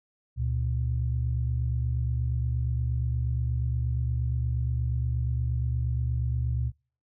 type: tone pair together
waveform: sine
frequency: 71.24 / 119.7 Hz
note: C#2 / A#2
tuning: +48 / +46 cents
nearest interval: major sixth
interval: 898 cents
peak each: -27 dBFS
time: 0.36-6.72 s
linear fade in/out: 50 ms
effects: noise-tail reverb RT60 0.4 s tail -26 dB re dry + tanh soft clip ceiling -17 dBFS